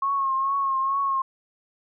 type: tone with vibrato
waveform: sine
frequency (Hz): 1087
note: C#6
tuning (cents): -34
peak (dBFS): -21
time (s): 0.02-1.22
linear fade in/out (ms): 5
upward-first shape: triangle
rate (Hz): 2.3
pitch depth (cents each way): 47
effects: none